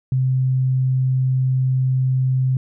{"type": "tone", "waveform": "sine", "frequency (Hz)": 130, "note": "C3", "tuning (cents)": -11, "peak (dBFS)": -15, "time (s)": [0.12, 2.57], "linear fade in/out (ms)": 2, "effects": []}